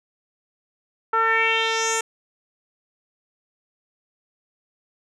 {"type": "tone with low-pass filter sweep", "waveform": "10% pulse", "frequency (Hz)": 450, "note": "A4", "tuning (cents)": 39, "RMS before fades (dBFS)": -21, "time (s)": [1.13, 2.01], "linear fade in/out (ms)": 5, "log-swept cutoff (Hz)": [1200, 8800], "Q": 3.6, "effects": []}